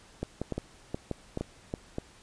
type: clicks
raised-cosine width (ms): 2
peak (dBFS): -18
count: 10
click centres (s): 0.23 / 0.416 / 0.523 / 0.58 / 0.945 / 1.113 / 1.374 / 1.41 / 1.739 / 1.984
effects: pink hiss -56 dBFS RMS until 2.22 s + resampled to 22050 Hz